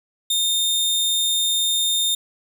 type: tone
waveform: sawtooth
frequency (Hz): 3642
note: A#7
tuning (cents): -41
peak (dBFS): -15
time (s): 0.3-2.15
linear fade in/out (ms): 5
effects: none